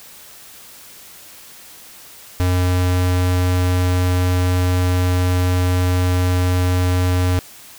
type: tone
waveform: square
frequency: 90.4 Hz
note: F#2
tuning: 40 cents flat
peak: -15 dBFS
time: 2.4-7.39 s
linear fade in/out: 0 ms
effects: white hiss -41 dBFS RMS until 7.78 s